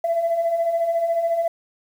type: beating tone pair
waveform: sine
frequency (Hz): 659.3 / 673.3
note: E5 / E5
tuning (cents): 0 / +36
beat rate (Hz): 14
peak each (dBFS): -26 / -18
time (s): 0.04-1.48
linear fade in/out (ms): 5
effects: tanh soft clip ceiling -14 dBFS + 8-bit